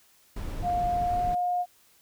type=noise; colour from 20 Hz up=brown; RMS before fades=-34 dBFS; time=0.36-1.35 s; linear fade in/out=5 ms
type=tone with pitch glide; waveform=sine; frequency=707 to 714 Hz; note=F5 to F5; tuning=+21 to +38 cents; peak=-24 dBFS; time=0.62-1.66 s; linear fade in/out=50 ms; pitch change=+17 cents; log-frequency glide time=0.98-1.23 s
effects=white hiss -61 dBFS RMS until 2.01 s